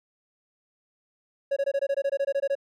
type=tone bursts; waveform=triangle; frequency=555 Hz; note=C#5; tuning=2 cents sharp; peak=-20 dBFS; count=14; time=1.51-2.553 s; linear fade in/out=10 ms; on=55 ms; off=21 ms; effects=none